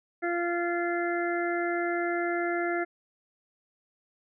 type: harmonic tone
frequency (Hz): 345.6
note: F4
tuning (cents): -18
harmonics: 1 / 2 / 4 / 5 / 6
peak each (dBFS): -29 / -32 / -35 / -36 / -37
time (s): 0.22-2.85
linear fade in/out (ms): 20
effects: none